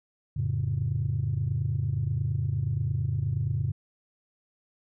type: chord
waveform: sine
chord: F augmented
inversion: none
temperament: equal with one note detuned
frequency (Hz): 88.42 / 110 / 138.59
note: F2 / A2 / C#3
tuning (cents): +22 / 0 / 0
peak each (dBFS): -31 / -28 / -28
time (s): 0.36-3.72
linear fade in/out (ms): 10
effects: tanh soft clip ceiling -18 dBFS